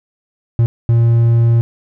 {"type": "tone bursts at uneven times", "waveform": "triangle", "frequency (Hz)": 116.54, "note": "A#2", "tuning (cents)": 0, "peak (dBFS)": -6, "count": 2, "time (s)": [[0.59, 0.66], [0.89, 1.61]], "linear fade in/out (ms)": 0, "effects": []}